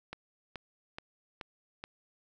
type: click train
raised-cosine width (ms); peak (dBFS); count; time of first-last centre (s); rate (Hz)
0.3; -24; 5; 0.13-1.839; 2.34
effects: none